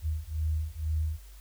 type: beating tone pair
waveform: sine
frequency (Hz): 77.2 / 79.3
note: D#2 / D#2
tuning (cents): -13 / +33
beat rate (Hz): 2.1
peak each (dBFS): -31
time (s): 0.02-1.2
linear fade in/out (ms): 50
effects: added 50 Hz sine -46 dBFS peak until 1.4 s + white hiss -58 dBFS RMS until 1.4 s